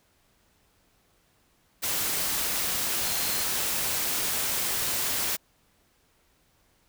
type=tone in noise; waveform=sine; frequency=4176 Hz; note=C8; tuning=4 cents flat; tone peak=-38 dBFS; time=3.02-3.45 s; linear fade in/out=20 ms; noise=white; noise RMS=-28 dBFS; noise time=1.82-5.37 s; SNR=-13 dB; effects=pink hiss -66 dBFS RMS until 6.88 s